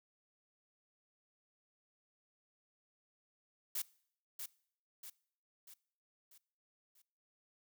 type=noise with echo; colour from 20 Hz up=blue; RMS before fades=-38 dBFS; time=3.75-3.82 s; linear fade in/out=5 ms; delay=640 ms; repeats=5; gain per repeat=-6 dB; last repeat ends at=7.02 s; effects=noise-tail reverb RT60 0.6 s tail -22 dB re dry